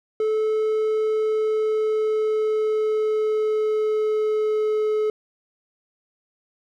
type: tone with pitch glide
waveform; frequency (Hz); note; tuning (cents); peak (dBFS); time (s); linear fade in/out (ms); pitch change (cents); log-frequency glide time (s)
triangle; 434.2 to 428.7; A4 to A4; -23 to -45; -17; 0.2-5.1; 2; -22; 1.14-4.98
effects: none